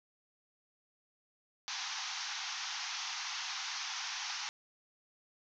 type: band-pass noise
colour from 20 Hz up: white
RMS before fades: -40 dBFS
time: 1.68-4.49 s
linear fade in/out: 0 ms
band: 750 to 6400 Hz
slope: 96 dB/octave
effects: none